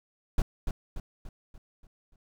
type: noise with echo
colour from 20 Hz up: brown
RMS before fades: -23 dBFS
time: 0.38-0.42 s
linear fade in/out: 2 ms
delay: 290 ms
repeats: 6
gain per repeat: -6 dB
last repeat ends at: 2.16 s
effects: none